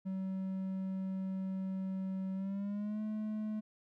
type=tone with pitch glide; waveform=triangle; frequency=190 to 214.5 Hz; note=F#3 to A3; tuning=+46 to -44 cents; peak=-33 dBFS; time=0.05-3.61 s; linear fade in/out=20 ms; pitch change=+210 cents; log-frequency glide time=2.34-3.01 s; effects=none